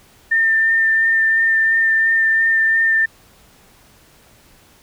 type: tone with vibrato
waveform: sine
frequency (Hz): 1800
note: A6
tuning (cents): +39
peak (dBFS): -12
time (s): 0.31-3.06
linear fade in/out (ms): 10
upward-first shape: sine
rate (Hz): 2.9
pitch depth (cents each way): 12
effects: pink hiss -50 dBFS RMS until 4.82 s